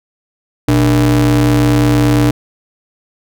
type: ring-modulated tone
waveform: square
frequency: 87.31 Hz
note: F2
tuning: in tune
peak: -6 dBFS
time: 0.68-2.31 s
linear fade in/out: 5 ms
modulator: 209 Hz
effects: none